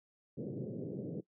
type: band-pass noise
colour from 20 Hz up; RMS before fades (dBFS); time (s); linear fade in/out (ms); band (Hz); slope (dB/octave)
pink; -41; 0.37-1.21; 10; 120 to 510; 48
effects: noise-tail reverb RT60 0.1 s tail -19 dB re dry